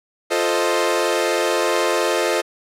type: chord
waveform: sawtooth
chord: F dominant seventh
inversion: none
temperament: equal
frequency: 349.2 / 440 / 523.3 / 622.3 Hz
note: F4 / A4 / C5 / Eb5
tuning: 0 / 0 / 0 / 0 cents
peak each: -19 dBFS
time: 0.3-2.42 s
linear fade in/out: 20 ms
effects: low-pass 11000 Hz 12 dB/octave